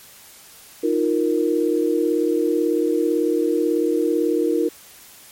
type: chord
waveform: sine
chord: Eb suspended second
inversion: none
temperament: equal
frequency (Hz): 311.1 / 349.2 / 466.2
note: Eb4 / F4 / Bb4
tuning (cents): 0 / 0 / 0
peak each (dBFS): -21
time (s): 0.83-4.69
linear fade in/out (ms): 10
effects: white hiss -45 dBFS RMS until 5.31 s + MP3 64 kbps